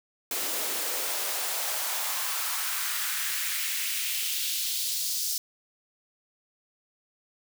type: noise with high-pass filter sweep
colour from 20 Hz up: white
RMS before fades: -30 dBFS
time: 0.31-5.38 s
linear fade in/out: 2 ms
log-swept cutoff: 320 to 5200 Hz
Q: 1.7
effects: none